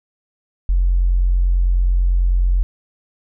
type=tone with tanh clipping; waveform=triangle; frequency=44.58 Hz; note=F1; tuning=36 cents sharp; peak=-12 dBFS; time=0.69-2.63 s; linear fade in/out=0 ms; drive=4 dB; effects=none